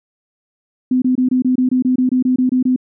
sine tone bursts, 254.3 Hz, C4, 49 cents flat, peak -11 dBFS, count 14, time 0.91-2.762 s, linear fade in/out 5 ms, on 110 ms, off 24 ms, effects none

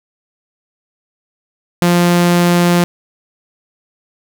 sawtooth tone, 174.61 Hz, F3, in tune, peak -5 dBFS, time 1.82-2.84 s, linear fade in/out 0 ms, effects none

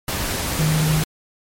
sine tone in noise, 155.56 Hz, D#3, in tune, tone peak -16 dBFS, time 0.59-1.03 s, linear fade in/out 2 ms, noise pink, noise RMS -24 dBFS, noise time 0.08-1.04 s, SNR +5 dB, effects MP3 64 kbps

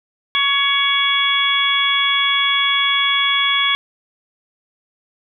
harmonic tone, 560 Hz, C#5, 18 cents sharp, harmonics 2 / 3 / 4 / 5 / 6, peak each -21 / -24 / -19 / -29 / -17 dBFS, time 0.35-3.75 s, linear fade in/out 0 ms, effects none

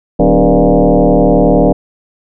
sine tone with frequency modulation, 146.83 Hz, D3, in tune, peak -5 dBFS, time 0.19-1.73 s, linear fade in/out 10 ms, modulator 111 Hz, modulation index 4.9, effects none

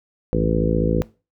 harmonic tone with a mistuned harmonic, 55 Hz, A1, in tune, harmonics 1 / 2 / 3 / 4 / 5 / 6 / 7 / 8 / 9, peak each -24 / -27 / -23 / -26 / -27 / -27 / -28 / -27 / -24 dBFS, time 0.33-1.02 s, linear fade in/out 0 ms, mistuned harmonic 2, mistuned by -81 cents, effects noise-tail reverb RT60 0.3 s tail -20 dB re dry

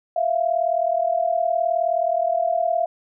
sine tone pair together, 659.3 / 698.5 Hz, E5 / F5, 0 / 0 cents, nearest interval minor second, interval 100 cents, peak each -21 dBFS, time 0.16-2.86 s, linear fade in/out 5 ms, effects none

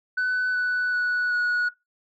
sine tone with pitch steps, 1501 / 1487.2 / 1473.5 / 1460 Hz, F#6 / F#6 / F#6 / F#6, +24 / +8 / -8 / -24 cents, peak -19 dBFS, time 0.17-1.69 s, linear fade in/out 10 ms, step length 380 ms, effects noise-tail reverb RT60 0.2 s tail -19 dB re dry + tanh soft clip ceiling -20 dBFS

